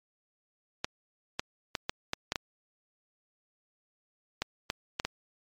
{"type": "clicks", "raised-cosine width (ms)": 0.2, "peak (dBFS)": -12, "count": 11, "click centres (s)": [0.845, 1.395, 1.752, 1.895, 2.134, 2.321, 2.358, 4.42, 4.701, 4.999, 5.05], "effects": ["MP3 96 kbps"]}